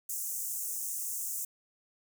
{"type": "high-pass noise", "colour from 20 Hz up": "pink", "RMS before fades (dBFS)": -36, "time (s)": [0.09, 1.45], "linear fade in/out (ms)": 5, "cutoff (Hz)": 6500, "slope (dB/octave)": 48, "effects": []}